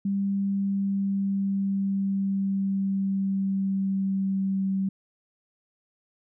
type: tone with pitch glide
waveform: sine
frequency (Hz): 197.7 to 192.96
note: G3 to G3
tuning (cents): +15 to -27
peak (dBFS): -23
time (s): 0.05-4.89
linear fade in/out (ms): 5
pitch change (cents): -42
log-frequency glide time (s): 0.28-4.69
effects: none